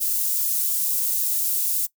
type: high-pass noise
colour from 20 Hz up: white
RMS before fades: -23 dBFS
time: 0-1.87 s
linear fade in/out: 20 ms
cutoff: 9100 Hz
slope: 12 dB/octave
effects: noise-tail reverb RT60 0.1 s tail -20 dB re dry